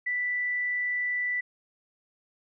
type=tone; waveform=sine; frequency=1975.5 Hz; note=B6; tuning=in tune; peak=-26 dBFS; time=0.06-1.41 s; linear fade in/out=10 ms; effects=none